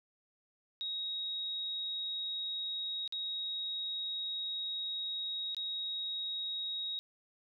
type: tone with dropouts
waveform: sine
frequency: 3785 Hz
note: A#7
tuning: 26 cents sharp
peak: -35 dBFS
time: 0.81-6.99 s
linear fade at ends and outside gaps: 0 ms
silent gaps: 3.077-3.124 / 5.547-5.567 s
effects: none